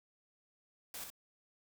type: noise with echo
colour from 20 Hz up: white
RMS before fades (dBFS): -45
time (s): 0.94-1.04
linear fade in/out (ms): 2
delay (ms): 62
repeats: 1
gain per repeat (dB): -4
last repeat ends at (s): 1.102
effects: none